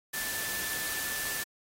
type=tone in noise; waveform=sine; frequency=1760 Hz; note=A6; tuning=in tune; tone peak=-37 dBFS; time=0.13-1.44 s; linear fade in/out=10 ms; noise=white; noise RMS=-35 dBFS; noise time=0.13-1.44 s; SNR=-5 dB; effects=AAC 48 kbps